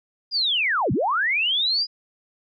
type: linear two-way sweep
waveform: sine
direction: down then up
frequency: 4978 to 93.7 to 4978 Hz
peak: -19 dBFS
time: 0.31-1.87 s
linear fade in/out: 50 ms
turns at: 0.92 s
effects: none